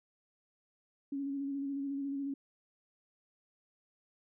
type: tone with vibrato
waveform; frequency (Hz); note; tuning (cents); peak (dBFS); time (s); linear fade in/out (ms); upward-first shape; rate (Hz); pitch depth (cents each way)
sine; 277.8; C#4; +4; -34; 1.12-2.34; 5; square; 14; 23
effects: none